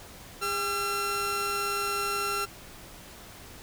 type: tone pair together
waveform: sawtooth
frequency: 404.7 / 1359.6 Hz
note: G#4 / F6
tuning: -45 / -47 cents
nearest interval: octave + major sixth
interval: 2098 cents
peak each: -30 / -25 dBFS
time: 0.41-2.46 s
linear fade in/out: 20 ms
effects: pink hiss -47 dBFS RMS until 3.62 s